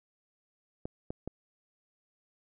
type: clicks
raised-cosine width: 2 ms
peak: -23 dBFS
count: 3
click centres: 0.855 / 1.105 / 1.276 s
effects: none